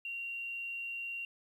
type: tone with quantisation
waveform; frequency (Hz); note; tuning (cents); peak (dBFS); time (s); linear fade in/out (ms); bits
sine; 2759; F7; -22; -37; 0.05-1.25; 2; 11
effects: none